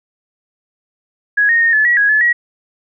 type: tone with pitch steps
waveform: sine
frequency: 1668 / 1855 / 1843 / 1727 / 1922 / 1658 / 1722 / 1911 Hz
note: G#6 / A#6 / A#6 / A6 / B6 / G#6 / A6 / A#6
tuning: +7 / -9 / -20 / -33 / -48 / -3 / -38 / +43 cents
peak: -9 dBFS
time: 1.37-2.33 s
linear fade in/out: 10 ms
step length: 120 ms
effects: none